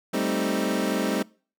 25% pulse chord, A half-diminished seventh, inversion third, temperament equal, 196 / 220 / 261.6 / 311.1 Hz, G3 / A3 / C4 / Eb4, 0 / 0 / 0 / 0 cents, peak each -25 / -26 / -25 / -26 dBFS, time 0.13-1.23 s, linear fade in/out 10 ms, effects noise-tail reverb RT60 0.4 s tail -24 dB re dry

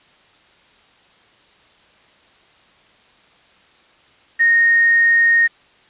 sine tone with quantisation, 1854 Hz, A#6, 10 cents flat, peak -10 dBFS, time 4.39-5.48 s, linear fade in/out 20 ms, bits 5, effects white hiss -52 dBFS RMS until 5.89 s + resampled to 8000 Hz

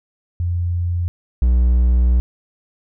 sine / triangle tone pair in turn, 87.31 / 61.05 Hz, F2 / B1, 0 / -19 cents, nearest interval tritone, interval 619 cents, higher first, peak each -17 / -9 dBFS, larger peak second, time 0.4-1.08 / 1.42-2.2 s, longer second, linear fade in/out 0 ms, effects none

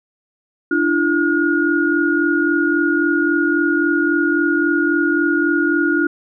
sine tone cluster, 295.8 / 339.5 / 1435 Hz, D4 / F4 / F6, +13 / -49 / +47 cents, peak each -18 dBFS, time 0.71-6.07 s, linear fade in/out 5 ms, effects none

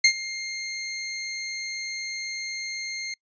20% pulse tone with ADSR envelope, 2118 Hz, C7, 21 cents sharp, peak -7 dBFS, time 0.04-3.14 s, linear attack 6 ms, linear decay 78 ms, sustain -18 dB, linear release 4 ms, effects noise-tail reverb RT60 0.1 s tail -26 dB re dry + resampled to 16000 Hz

